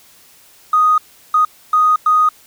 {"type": "tone bursts at uneven times", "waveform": "triangle", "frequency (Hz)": 1244.5, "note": "D#6", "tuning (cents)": 0, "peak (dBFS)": -5, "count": 4, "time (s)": [[0.73, 0.98], [1.34, 1.45], [1.73, 1.96], [2.06, 2.29]], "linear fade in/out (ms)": 5, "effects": ["tanh soft clip ceiling -7 dBFS", "white hiss -47 dBFS RMS until 2.46 s"]}